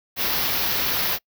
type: band-stop noise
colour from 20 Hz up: white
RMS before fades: -23 dBFS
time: 0.16-1.19 s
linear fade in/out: 50 ms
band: 5700 to 12000 Hz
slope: 48 dB/octave
effects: noise-tail reverb RT60 0.1 s tail -26 dB re dry